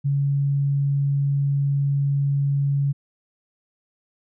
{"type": "tone", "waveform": "sine", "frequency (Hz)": 140.4, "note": "C#3", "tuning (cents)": 22, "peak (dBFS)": -18, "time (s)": [0.04, 2.93], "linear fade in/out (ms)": 20, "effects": []}